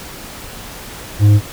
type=tone with tanh clipping; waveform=triangle; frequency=103.6 Hz; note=G#2; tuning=4 cents flat; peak=-7 dBFS; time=1.19-1.41 s; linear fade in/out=50 ms; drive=11 dB; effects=pink hiss -32 dBFS RMS until 1.52 s